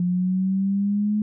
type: exponential sweep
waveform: sine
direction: up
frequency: 176.4 to 213 Hz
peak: -19 dBFS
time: 0-1.22 s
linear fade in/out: 2 ms
effects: none